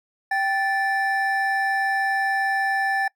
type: tone pair together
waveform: triangle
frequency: 781.8 / 1755 Hz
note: G5 / A6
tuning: -5 / -5 cents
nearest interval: octave + major second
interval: 1400 cents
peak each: -21 dBFS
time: 0.31-3.08 s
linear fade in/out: 5 ms
effects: noise-tail reverb RT60 0.1 s tail -23 dB re dry